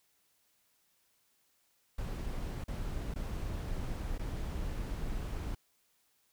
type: noise with dropouts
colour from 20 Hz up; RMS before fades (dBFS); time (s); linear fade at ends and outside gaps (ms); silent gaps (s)
brown; -37; 1.98-5.55; 5; 2.641-2.68 / 3.14-3.158 / 4.181-4.192
effects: white hiss -73 dBFS RMS until 6.32 s